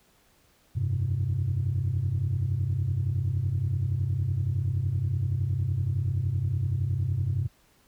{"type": "chord", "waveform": "sine", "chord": "F suspended second", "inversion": "none", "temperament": "equal", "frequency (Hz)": [87.31, 98, 130.81], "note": ["F2", "G2", "C3"], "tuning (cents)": [0, 0, 0], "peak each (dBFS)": [-31, -26, -27], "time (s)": [0.75, 7.48], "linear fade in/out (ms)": 20, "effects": ["tanh soft clip ceiling -19 dBFS", "pink hiss -63 dBFS RMS until 7.87 s"]}